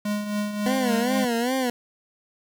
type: tone with tremolo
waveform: square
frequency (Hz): 207.7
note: G#3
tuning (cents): 0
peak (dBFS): -23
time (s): 0.05-1.25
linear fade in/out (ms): 5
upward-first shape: triangle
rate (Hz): 3.7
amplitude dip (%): 60
type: tone with vibrato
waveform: 20% pulse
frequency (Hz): 246.9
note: B3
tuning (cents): 0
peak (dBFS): -17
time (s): 0.66-1.7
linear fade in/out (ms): 2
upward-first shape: sine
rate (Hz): 2.5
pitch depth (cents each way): 120
effects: 8-bit